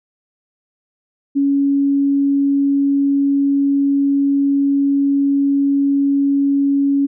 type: tone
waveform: sine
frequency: 279.3 Hz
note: C#4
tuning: 13 cents sharp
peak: -12 dBFS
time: 1.35-7.07 s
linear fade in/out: 20 ms
effects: none